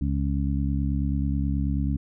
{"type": "harmonic tone", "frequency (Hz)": 69.3, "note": "C#2", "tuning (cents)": 0, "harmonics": [1, 2, 3, 4], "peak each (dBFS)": [-25, -28, -30, -31], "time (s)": [0.01, 1.97], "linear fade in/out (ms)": 5, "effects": []}